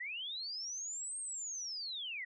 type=linear two-way sweep; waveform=sine; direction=up then down; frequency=1864.7 to 8600 to 1864.7 Hz; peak=-39 dBFS; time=0-2.25 s; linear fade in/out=10 ms; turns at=1.19 s; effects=none